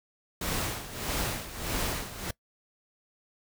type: noise with tremolo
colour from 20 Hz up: pink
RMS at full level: -30 dBFS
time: 0.41-2.31 s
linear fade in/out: 5 ms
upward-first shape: sine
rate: 1.6 Hz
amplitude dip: 75%
effects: noise-tail reverb RT60 0.1 s tail -22 dB re dry